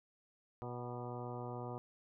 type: harmonic tone with a mistuned harmonic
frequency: 121.8 Hz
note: B2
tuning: 24 cents flat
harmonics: 1 / 2 / 3 / 4 / 5 / 6 / 7 / 8 / 9 / 10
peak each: -45 / -50 / -49 / -49 / -53 / -50 / -56 / -52 / -61 / -55 dBFS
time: 0.62-1.78 s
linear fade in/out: 0 ms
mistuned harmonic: 6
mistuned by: +33 cents
effects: none